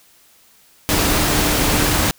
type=tone in noise; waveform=sine; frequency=300 Hz; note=D4; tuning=37 cents sharp; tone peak=-25 dBFS; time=0.89-2.11 s; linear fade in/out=0 ms; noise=pink; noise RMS=-17 dBFS; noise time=0.89-2.11 s; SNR=-11 dB; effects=white hiss -52 dBFS RMS until 2.18 s